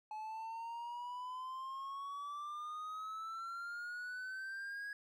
triangle exponential sweep, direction up, 855 to 1661.2 Hz, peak -40 dBFS, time 0.11-4.93 s, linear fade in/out 2 ms, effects none

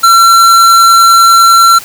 sine tone with hard clipping, 1355 Hz, E6, 47 cents sharp, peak -3 dBFS, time 0.03-1.79 s, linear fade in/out 10 ms, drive 18 dB, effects white hiss -28 dBFS RMS until 1.84 s

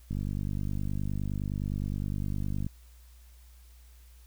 click train, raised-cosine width 5 ms, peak -21 dBFS, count 128, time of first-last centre 0.11-2.665 s, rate 49.7 Hz, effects added 60 Hz sine -51 dBFS peak until 4.26 s + white hiss -63 dBFS RMS until 4.26 s

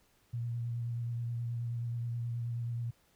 sine tone with vibrato, 118.2 Hz, A#2, 24 cents sharp, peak -33 dBFS, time 0.33-2.91 s, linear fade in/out 10 ms, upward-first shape sine, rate 9.4 Hz, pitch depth 20 cents each way, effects pink hiss -69 dBFS RMS until 3.15 s

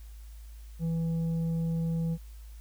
sine tone with tanh clipping, 164.81 Hz, E3, in tune, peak -28 dBFS, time 0.79-2.18 s, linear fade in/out 50 ms, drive 5 dB, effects added 54 Hz sine -43 dBFS peak until 2.6 s + white hiss -61 dBFS RMS until 2.6 s

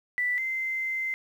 sine tone pair in turn, 1975.5 / 2075 Hz, B6 / C7, 0 / -15 cents, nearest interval minor second, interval 85 cents, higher second, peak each -24 / -27 dBFS, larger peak first, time 0.18-0.38 / 0.38-1.14 s, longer second, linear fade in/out 0 ms, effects 9-bit

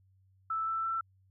sine tone with pitch steps, 1318 / 1327.9 / 1337.9 Hz, E6 / E6 / E6, -1 / +12 / +25 cents, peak -30 dBFS, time 0.5-1.01 s, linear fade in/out 5 ms, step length 170 ms, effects added 95 Hz sine -63 dBFS peak until 1.3 s

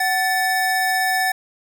square tone pair together, 750 / 1755.2 Hz, F#5 / A6, +23 / -5 cents, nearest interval octave + minor third, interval 1472 cents, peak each -21 dBFS, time 0-1.32 s, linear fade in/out 5 ms, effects none

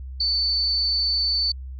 sine tone with amplitude modulation, 4514 Hz, C#8, 31 cents sharp, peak -17 dBFS, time 0.2-1.52 s, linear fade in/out 5 ms, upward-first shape sine, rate 249 Hz, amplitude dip 55%, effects added 65 Hz sine -32 dBFS peak until 1.79 s + AAC 64 kbps

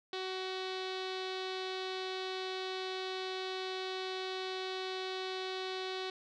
sawtooth tone with low-pass filter, 375.2 Hz, F#4, 24 cents sharp, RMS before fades -39 dBFS, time 0.13-6.1 s, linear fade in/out 2 ms, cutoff 3900 Hz, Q 4, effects none

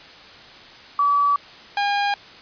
sine / sawtooth tone pair in turn, 1147 / 811.1 Hz, D6 / G#5, -41 / -41 cents, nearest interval tritone, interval 600 cents, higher first, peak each -15 dBFS, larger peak neither, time 0.99-1.36 / 1.77-2.14 s, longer neither, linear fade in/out 2 ms, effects white hiss -43 dBFS RMS until 2.41 s + resampled to 11025 Hz

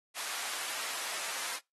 pink high-pass noise, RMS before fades -38 dBFS, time 0.14-1.6 s, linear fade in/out 50 ms, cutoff 1000 Hz, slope 12 dB/octave, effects noise-tail reverb RT60 0.2 s tail -24 dB re dry + AAC 32 kbps

